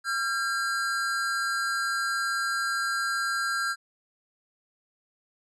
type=tone pair together; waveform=square; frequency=1368.9 / 1608 Hz; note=F6 / G6; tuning=-35 / +44 cents; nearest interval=minor third; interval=279 cents; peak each=-30 / -29 dBFS; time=0.04-3.76 s; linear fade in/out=50 ms; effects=resampled to 24000 Hz